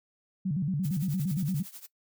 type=tone with vibrato; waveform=sine; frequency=164.81 Hz; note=E3; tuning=in tune; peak=-26 dBFS; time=0.45-1.63 s; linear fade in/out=10 ms; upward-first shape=square; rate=8.7 Hz; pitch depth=230 cents each way
type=noise with tremolo; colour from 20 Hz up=blue; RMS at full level=-42 dBFS; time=0.83-1.87 s; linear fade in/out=20 ms; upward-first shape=triangle; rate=11 Hz; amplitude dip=90%
effects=noise-tail reverb RT60 0.1 s tail -19 dB re dry